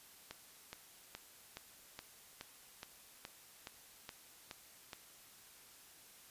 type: click train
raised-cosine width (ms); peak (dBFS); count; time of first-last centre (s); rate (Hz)
0.2; -28; 12; 0.31-4.932; 2.38
effects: white hiss -60 dBFS RMS until 6.3 s + resampled to 32000 Hz